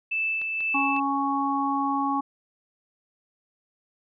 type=tone with tremolo; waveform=sine; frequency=2637 Hz; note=E7; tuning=in tune; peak=-23 dBFS; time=0.11-1 s; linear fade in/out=10 ms; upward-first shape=sine; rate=2 Hz; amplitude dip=35%
type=clicks; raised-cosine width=0.3 ms; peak=-27 / -28 / -27 dBFS; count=3; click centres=0.416 / 0.606 / 0.965 s
type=harmonic tone; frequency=277.2 Hz; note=C#4; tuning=in tune; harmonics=1 / 3 / 4; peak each=-27 / -27 / -27 dBFS; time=0.74-2.21 s; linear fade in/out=10 ms
effects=none